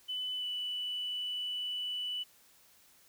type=tone with pitch glide; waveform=sine; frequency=3003 to 2972 Hz; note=F#7 to F#7; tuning=+25 to +7 cents; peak=-33 dBFS; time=0.08-2.24 s; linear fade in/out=20 ms; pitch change=-18 cents; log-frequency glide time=0.39-0.44 s; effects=tanh soft clip ceiling -29 dBFS + white hiss -63 dBFS RMS until 3.08 s